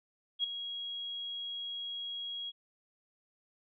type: tone with ADSR envelope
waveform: sine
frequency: 3300 Hz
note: G#7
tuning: 12 cents flat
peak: -26 dBFS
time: 0.39-2.52 s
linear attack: 48 ms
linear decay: 8 ms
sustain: -11 dB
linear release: 33 ms
effects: none